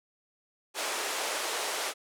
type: band-pass noise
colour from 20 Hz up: pink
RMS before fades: -33 dBFS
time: 0.74-1.94 s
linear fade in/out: 50 ms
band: 440 to 11000 Hz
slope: 24 dB/octave
effects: none